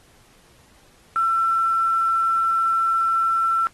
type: tone with quantisation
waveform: sine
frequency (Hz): 1343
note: E6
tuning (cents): +32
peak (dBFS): -17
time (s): 1.16-3.67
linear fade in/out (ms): 0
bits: 7
effects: pink hiss -55 dBFS RMS until 3.73 s + AAC 32 kbps